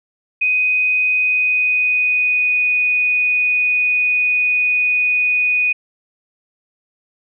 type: tone with pitch glide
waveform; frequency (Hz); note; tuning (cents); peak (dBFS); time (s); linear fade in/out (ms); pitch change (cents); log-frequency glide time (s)
sine; 2500 to 2480; D#7 to D#7; +8 to -6; -13; 0.41-5.73; 10; -14; 1.17-2.64
effects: none